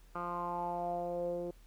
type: tone with low-pass filter sweep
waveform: 10% pulse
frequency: 174.61 Hz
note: F3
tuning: in tune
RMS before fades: -37 dBFS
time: 0.15-1.51 s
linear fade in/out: 5 ms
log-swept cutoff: 1300 to 430 Hz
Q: 5.3
effects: added 40 Hz sine -56 dBFS peak until 1.66 s + pink hiss -67 dBFS RMS until 1.66 s